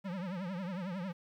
square tone with vibrato, 184 Hz, F#3, 9 cents flat, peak -37 dBFS, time 0.04-1.13 s, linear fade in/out 20 ms, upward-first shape triangle, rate 11 Hz, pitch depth 170 cents each way, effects low-pass 3000 Hz 12 dB/octave + 11-bit

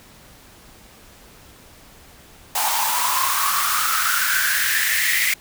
white noise with high-pass filter sweep, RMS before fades -20 dBFS, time 2.55-5.34 s, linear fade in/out 5 ms, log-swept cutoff 830 to 2100 Hz, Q 9, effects pink hiss -47 dBFS RMS until 5.4 s

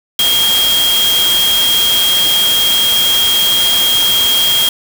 sine tone in noise, 3242 Hz, G#7, 42 cents flat, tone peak -10 dBFS, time 0.19-4.69 s, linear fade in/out 2 ms, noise white, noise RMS -17 dBFS, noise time 0.19-4.69 s, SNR +4 dB, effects none

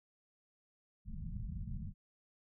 pink low-pass noise, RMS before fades -42 dBFS, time 1.05-1.94 s, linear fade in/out 50 ms, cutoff 220 Hz, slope 96 dB/octave, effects none

